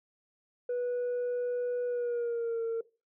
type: tone with pitch glide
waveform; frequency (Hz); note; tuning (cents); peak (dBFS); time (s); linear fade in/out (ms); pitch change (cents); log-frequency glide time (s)
sine; 489.7 to 456.9; B4 to A#4; -15 to -35; -27; 0.69-2.81; 5; -120; 1.86-2.63
effects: noise-tail reverb RT60 0.3 s tail -20 dB re dry + tanh soft clip ceiling -28 dBFS